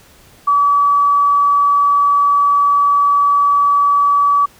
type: tone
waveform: sine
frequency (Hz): 1145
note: D6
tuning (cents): -44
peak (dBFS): -9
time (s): 0.47-4.46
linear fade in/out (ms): 10
effects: pink hiss -46 dBFS RMS until 4.59 s